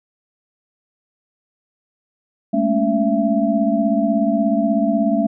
sine tone cluster, 208.5 / 225 / 280.3 / 670 Hz, G#3 / A3 / C#4 / E5, +7 / +39 / +19 / +28 cents, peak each -20 dBFS, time 2.53-5.27 s, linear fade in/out 10 ms, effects none

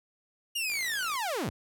sawtooth linear sweep, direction down, 2882 to 62.1 Hz, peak -26 dBFS, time 0.55-1.5 s, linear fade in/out 10 ms
click train, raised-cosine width 0.2 ms, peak -28 dBFS, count 26, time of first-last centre 0.7-1.155 s, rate 55 Hz
effects none

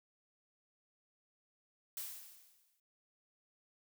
blue noise with exponential decay, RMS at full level -41 dBFS, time 1.97-2.8 s, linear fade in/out 2 ms, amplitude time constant 180 ms, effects none

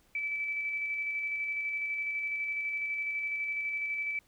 sine tone with tremolo, 2310 Hz, D7, 29 cents flat, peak -30 dBFS, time 0.15-4.19 s, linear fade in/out 2 ms, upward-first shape square, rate 12 Hz, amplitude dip 25%, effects pink hiss -67 dBFS RMS until 4.27 s

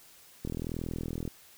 click train, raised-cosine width 3 ms, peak -22 dBFS, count 35, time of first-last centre 0.45-1.277 s, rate 41.1 Hz, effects white hiss -56 dBFS RMS until 1.57 s

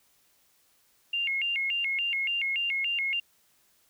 sine tone with vibrato, 2458 Hz, D#7, 22 cents flat, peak -26 dBFS, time 1.13-3.2 s, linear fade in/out 5 ms, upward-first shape square, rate 3.5 Hz, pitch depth 220 cents each way, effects white hiss -66 dBFS RMS until 3.89 s

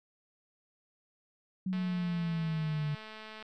sine linear sweep, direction down, 187.8 to 146.83 Hz, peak -30 dBFS, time 1.66-2.95 s, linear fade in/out 5 ms
click train, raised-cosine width 0.3 ms, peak -31 dBFS, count 369, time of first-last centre 1.73-3.426 s, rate 217 Hz
effects none

